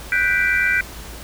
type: chord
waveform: sine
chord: G major seventh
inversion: third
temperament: equal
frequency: 1480 / 1568 / 1975.5 / 2349 Hz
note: F#6 / G6 / B6 / D7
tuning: 0 / 0 / 0 / 0 cents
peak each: -21 dBFS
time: 0.12-0.81 s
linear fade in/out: 2 ms
effects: added 56 Hz sine -36 dBFS peak until 1.23 s + pink hiss -37 dBFS RMS until 1.23 s